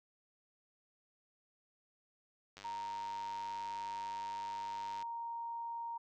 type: click train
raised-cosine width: 0.2 ms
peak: -34 dBFS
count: 245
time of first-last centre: 2.57-5.025 s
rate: 99.4 Hz
type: tone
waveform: sine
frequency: 931 Hz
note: A#5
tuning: 2 cents flat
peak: -39 dBFS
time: 2.64-5.98 s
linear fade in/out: 10 ms
effects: none